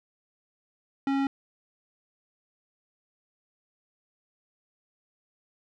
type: tone with low-pass filter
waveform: square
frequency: 274.1 Hz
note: C#4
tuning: 19 cents flat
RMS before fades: -26 dBFS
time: 1.07-1.27 s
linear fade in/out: 2 ms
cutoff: 2600 Hz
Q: 0.59
effects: none